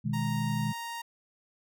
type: chord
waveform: sine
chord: G# minor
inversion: first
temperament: equal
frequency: 123.47 / 155.56 / 207.7 Hz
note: B2 / D#3 / G#3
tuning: 0 / 0 / 0 cents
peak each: -32 dBFS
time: 0.04-0.73 s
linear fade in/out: 20 ms
type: tone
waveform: sawtooth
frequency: 932.3 Hz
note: A#5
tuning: in tune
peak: -32 dBFS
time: 0.13-1.02 s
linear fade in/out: 10 ms
effects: none